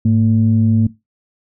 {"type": "tone pair together", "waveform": "sine", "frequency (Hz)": [106.52, 225.4], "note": ["G#2", "A3"], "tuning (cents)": [44, 42], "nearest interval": "octave + minor second", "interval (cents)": 1298, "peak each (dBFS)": -12, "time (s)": [0.05, 0.87], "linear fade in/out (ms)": 5, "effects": ["noise-tail reverb RT60 0.2 s tail -18 dB re dry", "tanh soft clip ceiling -3 dBFS"]}